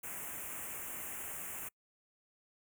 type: band-stop noise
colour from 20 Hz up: white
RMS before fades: -43 dBFS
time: 0.03-1.69 s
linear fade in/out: 10 ms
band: 2800 to 6900 Hz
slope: 48 dB/octave
effects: noise-tail reverb RT60 0.1 s tail -26 dB re dry